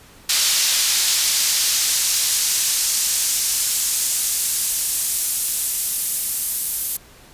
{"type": "noise with high-pass filter sweep", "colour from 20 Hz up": "brown", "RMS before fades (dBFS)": -20, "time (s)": [0.29, 6.97], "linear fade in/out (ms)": 5, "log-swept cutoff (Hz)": [4500, 11000], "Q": 1, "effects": ["pink hiss -47 dBFS RMS until 7.33 s", "resampled to 32000 Hz"]}